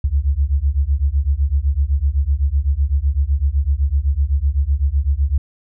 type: beating tone pair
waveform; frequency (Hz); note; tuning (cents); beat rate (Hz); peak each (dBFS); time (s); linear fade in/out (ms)
sine; 66.4 / 74.3; C2 / D2; +26 / +21; 7.9; -17; 0.04-5.38; 5
effects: none